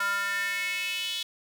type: tone with high-pass filter sweep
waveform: square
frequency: 199.2 Hz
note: G3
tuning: 28 cents sharp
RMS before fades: -30 dBFS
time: 0-1.23 s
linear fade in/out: 5 ms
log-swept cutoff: 1300 to 3400 Hz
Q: 5
effects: none